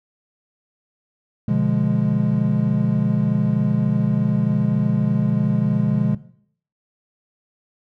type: chord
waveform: triangle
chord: B diminished seventh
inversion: none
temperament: equal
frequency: 123.47 / 146.83 / 174.61 / 207.7 Hz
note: B2 / D3 / F3 / Ab3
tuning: 0 / 0 / 0 / 0 cents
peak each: -21 / -20 / -21 / -18 dBFS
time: 1.48-6.15 s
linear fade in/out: 5 ms
effects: noise-tail reverb RT60 0.6 s tail -17 dB re dry